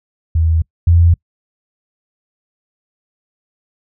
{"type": "tone pair in turn", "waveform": "sine", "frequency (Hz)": [81.1, 85.04], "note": ["E2", "F2"], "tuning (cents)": [-28, -46], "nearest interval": "minor second", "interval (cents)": 82, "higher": "second", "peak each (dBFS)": [-10, -6], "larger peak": "second", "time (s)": [[0.35, 0.62], [0.87, 1.14]], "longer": "neither", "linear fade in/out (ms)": 5, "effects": ["noise-tail reverb RT60 0.1 s tail -26 dB re dry"]}